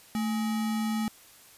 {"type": "tone with sample-and-hold", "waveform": "sine", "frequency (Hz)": 220, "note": "A3", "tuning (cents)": 0, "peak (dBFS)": -26, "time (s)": [0.15, 1.08], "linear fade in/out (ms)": 0, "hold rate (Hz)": 1050, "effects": ["white hiss -54 dBFS RMS until 1.57 s", "resampled to 32000 Hz"]}